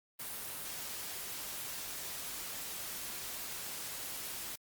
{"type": "noise", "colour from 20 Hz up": "white", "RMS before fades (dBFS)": -42, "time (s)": [0.19, 4.56], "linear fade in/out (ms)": 10, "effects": ["Opus 32 kbps"]}